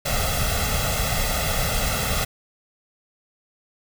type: noise with comb filter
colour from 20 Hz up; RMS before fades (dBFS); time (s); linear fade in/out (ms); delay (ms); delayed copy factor
pink; -23; 0.05-2.25; 10; 1.5; +0.9
effects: none